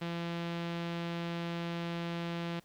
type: tone with low-pass filter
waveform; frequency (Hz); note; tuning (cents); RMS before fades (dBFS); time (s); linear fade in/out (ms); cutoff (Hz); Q
sawtooth; 170; F3; -46; -37; 0.01-2.6; 10; 3500; 1.6
effects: pink hiss -65 dBFS RMS until 2.64 s